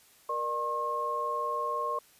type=tone cluster; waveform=sine; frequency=472.3 / 598 / 1076 Hz; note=A#4 / D5 / C6; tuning=+23 / +31 / +48 cents; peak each=-37 / -37 / -30 dBFS; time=0.29-1.99 s; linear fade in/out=5 ms; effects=white hiss -60 dBFS RMS until 2.19 s + resampled to 32000 Hz